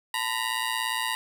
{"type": "ring-modulated tone", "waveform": "15% pulse", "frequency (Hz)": 950, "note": "A#5", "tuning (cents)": 33, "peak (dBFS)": -17, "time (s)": [0.14, 1.15], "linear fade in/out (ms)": 0, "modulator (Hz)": 58.6, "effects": []}